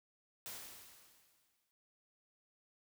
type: noise with exponential decay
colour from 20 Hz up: white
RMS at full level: -45 dBFS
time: 0.46-1.71 s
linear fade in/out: 0 ms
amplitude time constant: 270 ms
effects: none